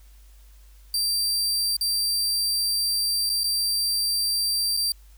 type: tone with dropouts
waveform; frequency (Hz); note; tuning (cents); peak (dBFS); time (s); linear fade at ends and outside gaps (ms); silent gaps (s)
sawtooth; 4699; D8; 0; -19; 0.94-4.92; 2; 1.767-1.81 / 3.294-3.298 / 3.435-3.441 / 4.768-4.772
effects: added 50 Hz sine -47 dBFS peak until 5.17 s + white hiss -60 dBFS RMS until 5.17 s